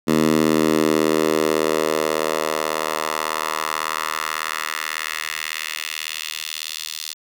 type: tone with high-pass filter sweep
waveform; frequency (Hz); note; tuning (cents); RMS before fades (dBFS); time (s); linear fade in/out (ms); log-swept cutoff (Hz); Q
10% pulse; 78.2; D#2; +9; -22; 0.07-7.14; 20; 230 to 4100; 1.6
effects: none